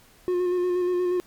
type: tone with vibrato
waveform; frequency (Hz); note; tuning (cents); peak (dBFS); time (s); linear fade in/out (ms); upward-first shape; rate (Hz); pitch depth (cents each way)
triangle; 358.8; F4; +47; -19; 0.28-1.2; 0; square; 8.4; 19
effects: pink hiss -55 dBFS RMS until 1.26 s + MP3 96 kbps